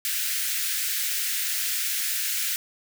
white high-pass noise, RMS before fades -27 dBFS, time 0.05-2.56 s, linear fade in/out 0 ms, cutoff 1500 Hz, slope 48 dB/octave, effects none

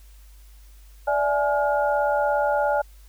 sine tone cluster, 584 / 661 / 841 / 1419 Hz, D5 / E5 / G#5 / F6, -10 / +5 / +22 / +27 cents, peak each -22 / -30 / -23 / -29 dBFS, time 1.07-2.82 s, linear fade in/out 10 ms, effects added 50 Hz sine -45 dBFS peak until 3.08 s + white hiss -58 dBFS RMS until 3.08 s

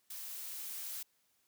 blue noise with level ramp, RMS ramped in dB -45 to -42 dBFS, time 0.1-1.03 s, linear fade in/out 5 ms, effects white hiss -75 dBFS RMS until 1.47 s + high-pass 60 Hz 12 dB/octave

